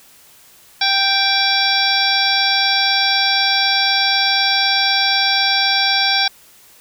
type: harmonic tone with a mistuned harmonic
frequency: 784 Hz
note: G5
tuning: in tune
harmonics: 1 / 2 / 3 / 4 / 5 / 6 / 7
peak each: -21 / -21 / -21 / -21 / -21 / -21 / -21 dBFS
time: 0.81-6.28 s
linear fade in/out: 5 ms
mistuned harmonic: 4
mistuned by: +130 cents
effects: white hiss -47 dBFS RMS until 6.8 s